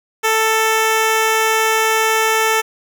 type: tone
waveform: 10% pulse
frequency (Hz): 442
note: A4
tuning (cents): +8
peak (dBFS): -5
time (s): 0.23-2.62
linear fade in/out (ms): 20
effects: none